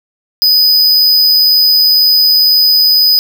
square tone, 4991 Hz, D#8, 5 cents sharp, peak -6 dBFS, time 0.42-3.19 s, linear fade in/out 0 ms, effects none

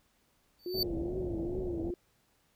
square tone with exponential growth, 4555 Hz, C#8, 46 cents sharp, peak -26 dBFS, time 0.59-0.83 s, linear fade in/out 2 ms, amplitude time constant 52 ms
sine tone with vibrato, 350.5 Hz, F4, 6 cents sharp, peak -34 dBFS, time 0.66-1.94 s, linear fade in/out 2 ms, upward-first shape triangle, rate 2.4 Hz, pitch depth 130 cents each way
pink low-pass noise, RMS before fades -39 dBFS, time 0.74-1.91 s, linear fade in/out 5 ms, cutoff 680 Hz, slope 48 dB/octave
effects pink hiss -71 dBFS RMS until 2.55 s

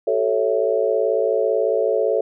sine chord, A dominant seventh, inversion third, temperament equal with one note detuned, 381.9 / 440 / 554.4 / 659.3 Hz, G4 / A4 / C#5 / E5, -45 / 0 / 0 / 0 cents, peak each -25 / -20 / -21 / -24 dBFS, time 0.07-2.21 s, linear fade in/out 5 ms, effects none

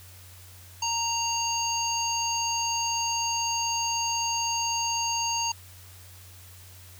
harmonic tone, 928 Hz, A#5, 8 cents flat, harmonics 1 / 3 / 5 / 7, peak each -29 / -33 / -32 / -30 dBFS, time 0.82-5.52 s, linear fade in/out 5 ms, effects added 91 Hz sine -48 dBFS peak until 6.99 s + white hiss -51 dBFS RMS until 6.99 s

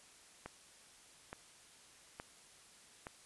click train, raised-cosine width 0.5 ms, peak -29 dBFS, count 4, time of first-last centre 0.46-3.069 s, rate 1.15 Hz, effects white hiss -61 dBFS RMS until 3.25 s + resampled to 24000 Hz

